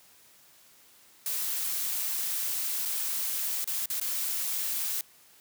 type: noise with dropouts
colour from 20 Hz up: blue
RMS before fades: -31 dBFS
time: 1.26-5.01 s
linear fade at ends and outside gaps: 1 ms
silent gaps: 2.853-2.857 / 3.643-3.675 / 3.858-3.901 / 3.999-4.013 s
effects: white hiss -58 dBFS RMS until 5.4 s + high-pass 80 Hz 12 dB/octave